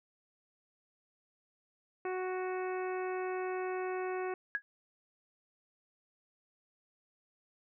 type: harmonic tone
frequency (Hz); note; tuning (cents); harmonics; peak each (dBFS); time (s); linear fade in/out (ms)
370; F#4; 0; 1 / 2 / 3 / 4 / 5 / 6 / 7; -35 / -41 / -45 / -47 / -49 / -51 / -52; 2.05-4.34; 2
type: tone with exponential decay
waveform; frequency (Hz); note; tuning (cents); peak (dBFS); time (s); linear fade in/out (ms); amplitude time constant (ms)
sine; 1661.2; G#6; 0; -26; 4.55-4.62; 0; 15
effects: none